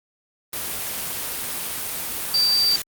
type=tone in noise; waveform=sine; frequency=4658 Hz; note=D8; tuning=15 cents flat; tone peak=-16 dBFS; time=2.34-2.76 s; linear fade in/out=2 ms; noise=white; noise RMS=-28 dBFS; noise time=0.53-2.82 s; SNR=+9 dB; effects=Opus 32 kbps